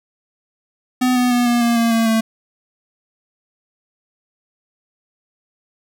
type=tone with pitch steps; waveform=square; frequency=252.2 / 247.9 / 243.6 / 239.4 / 235.3 / 231.3 / 227.3 / 223.4 Hz; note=B3 / B3 / B3 / A#3 / A#3 / A#3 / A#3 / A3; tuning=+36 / +7 / -24 / +46 / +16 / -13 / -43 / +27 cents; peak=-14 dBFS; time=1.01-2.21 s; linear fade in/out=10 ms; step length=150 ms; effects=none